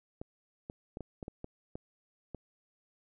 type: clicks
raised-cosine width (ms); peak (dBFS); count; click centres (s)
2; -27; 9; 0.215 / 0.699 / 0.971 / 1.007 / 1.228 / 1.281 / 1.444 / 1.755 / 2.347
effects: none